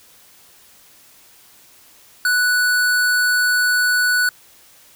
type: tone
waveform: square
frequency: 1480 Hz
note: F#6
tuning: in tune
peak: -15 dBFS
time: 2.25-4.29 s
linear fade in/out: 2 ms
effects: white hiss -49 dBFS RMS until 4.95 s